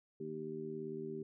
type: harmonic tone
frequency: 77.78 Hz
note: D#2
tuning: in tune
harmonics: 2 / 3 / 4 / 5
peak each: -49 / -47 / -49 / -42 dBFS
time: 0.2-1.23 s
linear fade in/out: 5 ms
effects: none